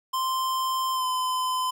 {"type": "tone with pitch glide", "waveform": "square", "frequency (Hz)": [1043, 1020.9], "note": ["C6", "C6"], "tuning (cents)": [-6, -43], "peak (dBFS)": -25, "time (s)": [0.13, 1.71], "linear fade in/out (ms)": 10, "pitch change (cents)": -37, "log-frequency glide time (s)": [0.93, 1.05], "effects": ["10-bit"]}